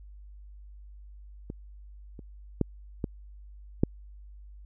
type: clicks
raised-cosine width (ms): 3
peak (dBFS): -23 / -30 / -11 / -16 / -8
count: 5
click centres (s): 1.501 / 2.192 / 2.613 / 3.042 / 3.835
effects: added 50 Hz sine -45 dBFS peak until 4.65 s